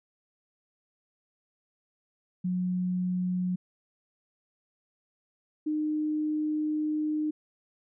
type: tone pair in turn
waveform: sine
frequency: 181.6 / 305.4 Hz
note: F#3 / D#4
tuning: -32 / -32 cents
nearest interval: major sixth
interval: 900 cents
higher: second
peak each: -26 dBFS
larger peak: neither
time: 2.44-3.56 / 5.66-7.31 s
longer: second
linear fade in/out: 10 ms
effects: none